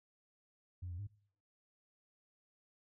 sine tone with pitch steps, 90 / 87 / 101.8 Hz, F#2 / F2 / G#2, -47 / -6 / -34 cents, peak -40 dBFS, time 0.82-1.072 s, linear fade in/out 10 ms, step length 84 ms, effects noise-tail reverb RT60 0.5 s tail -20 dB re dry + tanh soft clip ceiling -37 dBFS

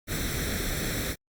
pink noise with comb filter, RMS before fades -30 dBFS, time 0.07-1.16 s, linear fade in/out 50 ms, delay 0.52 ms, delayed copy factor +0.7, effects Opus 48 kbps

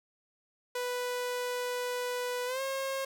sawtooth tone with pitch glide, 493.9 to 538.6 Hz, B4 to C#5, 0 to -50 cents, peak -28 dBFS, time 0.75-3.05 s, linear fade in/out 5 ms, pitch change +150 cents, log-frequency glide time 2.46-2.61 s, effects none

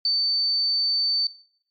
sine tone, 4550 Hz, C#8, 44 cents sharp, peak -19 dBFS, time 0.05-1.27 s, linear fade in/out 2 ms, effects noise-tail reverb RT60 0.7 s tail -23 dB re dry + MP3 48 kbps

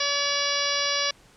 harmonic tone with a mistuned harmonic, 570 Hz, C#5, 48 cents sharp, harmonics 1 / 2 / 3 / 4 / 5 / 6 / 7 / 8 / 9 / 10, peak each -32 / -32 / -32 / -32 / -32 / -32 / -32 / -32 / -32 / -32 dBFS, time 0-1.11 s, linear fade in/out 5 ms, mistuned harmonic 8, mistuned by +56 cents, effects pink hiss -55 dBFS RMS until 1.36 s + low-pass 9000 Hz 12 dB/octave

